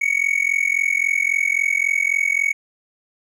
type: tone with amplitude modulation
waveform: triangle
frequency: 2228 Hz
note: C#7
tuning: 8 cents sharp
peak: -11 dBFS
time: 0.01-2.53 s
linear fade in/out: 10 ms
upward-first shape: sine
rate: 43.7 Hz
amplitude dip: 95%
effects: none